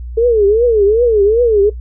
sine tone with vibrato, 440 Hz, A4, in tune, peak -7 dBFS, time 0.17-1.7 s, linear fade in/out 10 ms, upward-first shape triangle, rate 2.6 Hz, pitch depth 210 cents each way, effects noise-tail reverb RT60 0.1 s tail -18 dB re dry + added 60 Hz sine -23 dBFS peak until 1.8 s

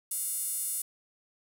sawtooth tone with high-pass filter, 715 Hz, F5, 41 cents sharp, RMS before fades -33 dBFS, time 0.11-0.82 s, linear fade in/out 5 ms, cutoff 10000 Hz, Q 3.2, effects none

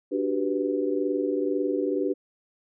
sine chord, G major seventh, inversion second, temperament equal, 293.7 / 370 / 392 / 493.9 Hz, D4 / F#4 / G4 / B4, 0 / 0 / 0 / 0 cents, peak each -28 / -30 / -28 / -30 dBFS, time 0.11-2.14 s, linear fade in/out 20 ms, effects none

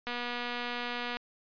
click train, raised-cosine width 0.3 ms, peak -20 dBFS, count 267, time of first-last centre 0.07-1.169 s, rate 242 Hz, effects resampled to 11025 Hz

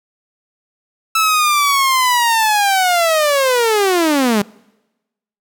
sawtooth linear sweep, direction down, 1318.5 to 196 Hz, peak -8 dBFS, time 1.15-4.42 s, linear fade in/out 5 ms, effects noise-tail reverb RT60 1.0 s tail -25 dB re dry

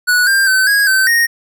square tone with pitch steps, 1472 / 1590 / 1529 / 1648 / 1540 / 1861 Hz, F#6 / G6 / G6 / G#6 / G6 / A#6, -9 / +24 / -44 / -14 / -31 / -3 cents, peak -10 dBFS, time 0.07-1.27 s, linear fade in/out 20 ms, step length 200 ms, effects none

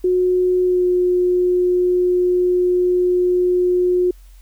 sine tone with pitch glide, 364.2 to 359.8 Hz, F#4 to F#4, -27 to -48 cents, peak -13 dBFS, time 0.04-4.11 s, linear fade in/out 5 ms, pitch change -21 cents, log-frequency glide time 0.64-0.85 s, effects added 44 Hz sine -40 dBFS peak until 4.41 s + white hiss -56 dBFS RMS until 4.41 s

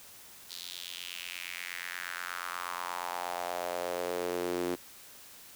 sawtooth tone with high-pass filter sweep, 88.4 Hz, F2, 22 cents sharp, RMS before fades -37 dBFS, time 0.49-4.76 s, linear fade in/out 20 ms, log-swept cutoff 4200 to 320 Hz, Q 3.2, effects white hiss -52 dBFS RMS until 5.55 s

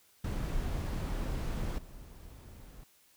brown noise with level steps, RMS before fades -34 / -50 dBFS, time 0.24-2.84 s, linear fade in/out 5 ms, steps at 1.78 s, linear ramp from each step 5 ms, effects white hiss -65 dBFS RMS until 3.16 s

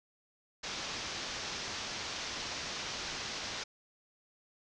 white low-pass noise, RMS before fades -40 dBFS, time 0.63-3.64 s, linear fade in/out 10 ms, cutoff 6200 Hz, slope 48 dB/octave, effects none

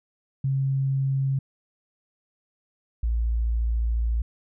sine tone pair in turn, 135.4 / 57.09 Hz, C#3 / A#1, -40 / -35 cents, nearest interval octave + minor third, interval 1495 cents, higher first, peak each -21 dBFS, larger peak neither, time 0.44-1.39 / 3.03-4.22 s, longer second, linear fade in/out 5 ms, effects none

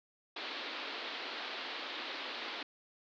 white band-pass noise, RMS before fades -42 dBFS, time 0.36-2.63 s, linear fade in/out 5 ms, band 250 to 4300 Hz, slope 48 dB/octave, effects none

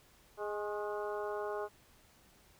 harmonic tone with a mistuned harmonic, 207.7 Hz, G#3, in tune, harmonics 2 / 3 / 4 / 5 / 6 / 7, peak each -38 / -42 / -44 / -46 / -48 / -49 dBFS, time 0.37-1.69 s, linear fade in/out 50 ms, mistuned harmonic 5, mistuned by +50 cents, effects pink hiss -64 dBFS RMS until 2.59 s

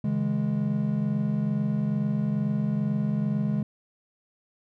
triangle chord, C# minor, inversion none, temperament equal with one note detuned, 138.59 / 160.86 / 207.7 Hz, C#3 / E3 / G#3, 0 / -42 / 0 cents, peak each -27 / -28 / -24 dBFS, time 0.04-3.63 s, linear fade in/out 5 ms, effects none

